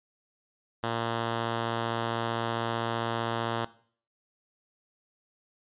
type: tone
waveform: 5% pulse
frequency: 115.5 Hz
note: A#2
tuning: 16 cents flat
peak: -17 dBFS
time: 0.83-3.65 s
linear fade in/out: 5 ms
effects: noise-tail reverb RT60 0.5 s tail -18 dB re dry + resampled to 8000 Hz